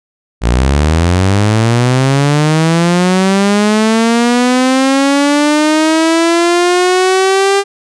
sawtooth linear sweep, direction up, 55 to 400.2 Hz, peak -4 dBFS, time 0.41-7.64 s, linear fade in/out 50 ms, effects resampled to 22050 Hz

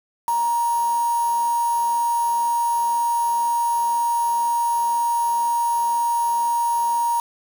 sine tone with quantisation, 941 Hz, A#5, 16 cents sharp, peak -18 dBFS, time 0.28-7.2 s, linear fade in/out 2 ms, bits 5, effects none

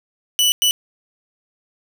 sawtooth tone bursts at uneven times, 2967 Hz, F#7, 4 cents sharp, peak -10 dBFS, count 2, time 0.39-0.52 / 0.62-0.71 s, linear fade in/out 0 ms, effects none

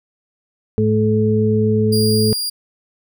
harmonic tone, 108 Hz, A2, 32 cents flat, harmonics 1 / 2 / 4, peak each -17 / -17 / -17 dBFS, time 0.78-2.33 s, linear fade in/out 0 ms
sawtooth tone, 4813 Hz, D8, 42 cents sharp, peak -17 dBFS, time 1.92-2.5 s, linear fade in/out 10 ms
effects none

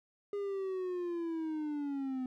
triangle linear sweep, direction down, 408.9 to 253.1 Hz, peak -32 dBFS, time 0.33-2.26 s, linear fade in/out 2 ms, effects none

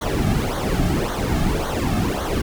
brown noise with flanger, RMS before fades -21 dBFS, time 0.01-2.42 s, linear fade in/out 10 ms, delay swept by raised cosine 0.39 to 2.09 ms, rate 1.8 Hz, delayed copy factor -0.75, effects none

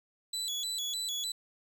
30% pulse tone with vibrato, 3671 Hz, A#7, 27 cents flat, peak -30 dBFS, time 0.33-1.32 s, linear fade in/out 5 ms, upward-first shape square, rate 3.3 Hz, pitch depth 140 cents each way, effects 11-bit

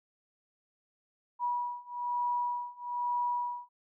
sine beating tone pair, 970 / 971.1 Hz, B5 / B5, -31 / -29 cents, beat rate 1.1 Hz, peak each -34 / -33 dBFS, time 1.39-3.69 s, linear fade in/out 50 ms, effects none

